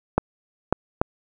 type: clicks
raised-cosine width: 1 ms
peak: -3 dBFS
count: 3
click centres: 0.18 / 0.726 / 1.015 s
effects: none